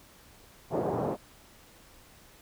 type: band-pass noise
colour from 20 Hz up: white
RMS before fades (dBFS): -30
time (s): 0.7-1.17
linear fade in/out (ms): 50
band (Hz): 100 to 750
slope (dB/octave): 24
effects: pink hiss -56 dBFS RMS until 2.41 s